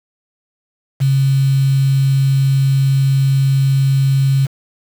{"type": "tone with quantisation", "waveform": "sine", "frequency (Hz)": 135.6, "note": "C#3", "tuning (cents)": -38, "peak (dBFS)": -10, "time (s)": [1, 4.47], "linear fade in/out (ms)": 20, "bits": 5, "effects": []}